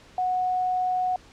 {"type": "tone", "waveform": "sine", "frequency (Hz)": 735, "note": "F#5", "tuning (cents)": -12, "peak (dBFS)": -22, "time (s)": [0.18, 1.16], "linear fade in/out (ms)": 2, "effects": ["pink hiss -52 dBFS RMS until 1.32 s", "low-pass 6000 Hz 12 dB/octave"]}